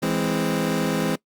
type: chord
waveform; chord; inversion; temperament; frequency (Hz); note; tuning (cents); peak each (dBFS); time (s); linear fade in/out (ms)
25% pulse; E augmented; none; equal; 164.81 / 207.7 / 261.6; E3 / G#3 / B#3; 0 / 0 / 0; -22; 0.02-1.16; 10
effects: noise-tail reverb RT60 0.1 s tail -21 dB re dry + Opus 48 kbps